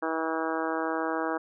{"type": "harmonic tone", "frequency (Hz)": 161.2, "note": "E3", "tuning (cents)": -38, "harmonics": [2, 3, 4, 5, 6, 7, 8, 9, 10], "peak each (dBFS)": [-32, -34, -35, -36, -37, -37, -38, -39, -39], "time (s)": [0.02, 1.38], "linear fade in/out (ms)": 10, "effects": []}